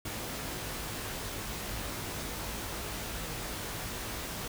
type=noise with comb filter; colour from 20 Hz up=pink; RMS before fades=-38 dBFS; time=0.05-4.48 s; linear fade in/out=5 ms; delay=19 ms; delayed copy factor=+0.55; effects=none